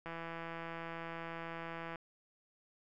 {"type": "click train", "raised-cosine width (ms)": 0.5, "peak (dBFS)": -29, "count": 316, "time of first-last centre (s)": [0.06, 1.958], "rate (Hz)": 166, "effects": []}